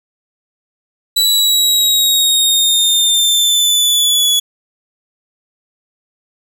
sawtooth exponential sweep, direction down, 3951 to 3388 Hz, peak -7 dBFS, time 1.16-4.4 s, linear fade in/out 10 ms, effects none

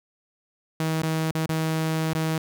sawtooth tone with dropouts, 159.5 Hz, D#3, 43 cents sharp, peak -19 dBFS, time 0.8-2.38 s, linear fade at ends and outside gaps 2 ms, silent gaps 1.021-1.033 / 1.311-1.35 / 1.461-1.492 / 2.133-2.15 s, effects 10-bit

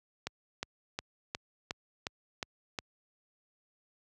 click train, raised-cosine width 0.2 ms, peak -17 dBFS, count 8, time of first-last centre 0.27-2.788 s, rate 2.78 Hz, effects high-pass 60 Hz 12 dB/octave

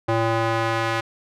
square tone with band-pass filter sweep, 113.7 Hz, A#2, 43 cents flat, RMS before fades -22 dBFS, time 0.08-1.01 s, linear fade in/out 10 ms, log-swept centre 730 to 1600 Hz, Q 0.78, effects none

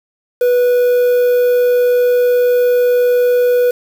triangle tone with quantisation, 490.9 Hz, B4, 10 cents flat, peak -7 dBFS, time 0.41-3.71 s, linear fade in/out 5 ms, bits 5, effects none

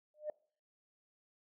sine tone with exponential growth, 605 Hz, D#5, 49 cents flat, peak -32 dBFS, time 0.14-0.3 s, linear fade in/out 2 ms, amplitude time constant 33 ms, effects noise-tail reverb RT60 0.5 s tail -24 dB re dry + tanh soft clip ceiling -30 dBFS

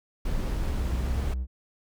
brown noise, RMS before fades -29 dBFS, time 0.25-1.34 s, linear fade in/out 5 ms
triangle tone with vibrato, 64.1 Hz, C2, 35 cents flat, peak -25 dBFS, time 0.62-1.47 s, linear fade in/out 50 ms, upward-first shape square, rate 2.4 Hz, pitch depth 26 cents each way
effects none

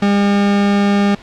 40% pulse tone, 201.7 Hz, G3, 50 cents sharp, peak -10 dBFS, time 0.02-1.15 s, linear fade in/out 5 ms, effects pink hiss -39 dBFS RMS until 1.22 s + low-pass 4000 Hz 12 dB/octave

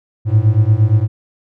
triangle beating tone pair, 103.5 / 112.1 Hz, G#2 / A2, -5 / +33 cents, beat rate 8.6 Hz, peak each -10 dBFS, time 0.25-1.08 s, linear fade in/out 50 ms, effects none

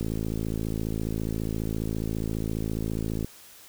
click train, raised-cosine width 3 ms, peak -17 dBFS, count 178, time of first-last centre 0.01-3.246 s, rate 54.7 Hz, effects white hiss -50 dBFS RMS until 3.68 s

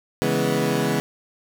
20% pulse chord, C# minor seventh, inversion none, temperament equal, 138.59 / 164.81 / 207.7 / 246.9 Hz, C#3 / E3 / G#3 / B3, 0 / 0 / 0 / 0 cents, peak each -21 dBFS, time 0.22-1 s, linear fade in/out 0 ms, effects none

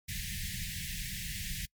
pink band-stop noise, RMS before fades -38 dBFS, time 0.08-1.66 s, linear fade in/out 10 ms, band 200 to 1700 Hz, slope 96 dB/octave, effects noise-tail reverb RT60 0.1 s tail -25 dB re dry + MP3 96 kbps

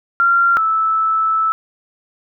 sine tone pair in turn, 1380 / 1312.4 Hz, F6 / E6, -21 / -8 cents, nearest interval minor second, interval 87 cents, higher first, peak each -10 / -13 dBFS, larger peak first, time 0.2-0.57 / 0.57-1.52 s, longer second, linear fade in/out 0 ms, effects none

